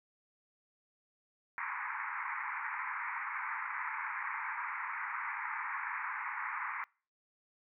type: band-pass noise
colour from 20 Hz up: pink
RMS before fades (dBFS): -39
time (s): 1.58-6.84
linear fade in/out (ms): 0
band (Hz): 870 to 2300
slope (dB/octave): 96
effects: noise-tail reverb RT60 0.4 s tail -26 dB re dry